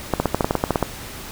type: clicks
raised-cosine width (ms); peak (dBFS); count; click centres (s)
1; -3; 12; 0.137 / 0.2 / 0.257 / 0.346 / 0.408 / 0.445 / 0.509 / 0.553 / 0.639 / 0.707 / 0.758 / 0.827
effects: pink hiss -35 dBFS RMS until 1.31 s